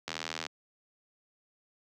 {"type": "click train", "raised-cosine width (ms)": 0.2, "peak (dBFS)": -17, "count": 32, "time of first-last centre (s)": [0.08, 0.465], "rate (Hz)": 80.6, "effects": ["high-pass 200 Hz 12 dB/octave"]}